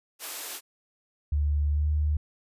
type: high-pass noise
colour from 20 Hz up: white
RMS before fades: -36 dBFS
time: 0.19-0.61 s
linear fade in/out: 50 ms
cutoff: 310 Hz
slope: 24 dB/octave
type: tone with pitch glide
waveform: sine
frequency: 73.42 to 75.31 Hz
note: D2 to D2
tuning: 0 to +44 cents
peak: -22 dBFS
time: 1.32-2.17 s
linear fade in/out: 5 ms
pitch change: +44 cents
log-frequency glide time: 1.72-1.86 s
effects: resampled to 32000 Hz